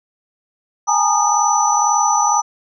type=tone cluster; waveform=sine; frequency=817 / 859 / 939 / 1225 / 5960 Hz; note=G#5 / A5 / A#5 / D#6 / F#8; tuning=-29 / -42 / +12 / -27 / +12 cents; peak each=-19 dBFS; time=0.87-2.42 s; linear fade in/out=20 ms; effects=none